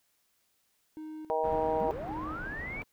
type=tone with tremolo; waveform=triangle; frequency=311.1 Hz; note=D#4; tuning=in tune; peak=-37 dBFS; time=0.97-2.53 s; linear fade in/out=0 ms; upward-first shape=square; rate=1.8 Hz; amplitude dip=70%
type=harmonic tone; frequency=158 Hz; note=D#3; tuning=27 cents sharp; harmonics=3 / 4 / 5 / 6; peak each=-31 / -32 / -33 / -34 dBFS; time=1.3-1.91 s; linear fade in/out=0 ms
type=low-pass noise; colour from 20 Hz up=pink; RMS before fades=-42 dBFS; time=1.43-2.84 s; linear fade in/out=20 ms; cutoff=1300 Hz; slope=12 dB/octave
type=linear sweep; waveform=sine; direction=up; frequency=159.7 to 2338 Hz; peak=-37 dBFS; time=1.8-2.82 s; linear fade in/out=0 ms
effects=white hiss -73 dBFS RMS until 2.92 s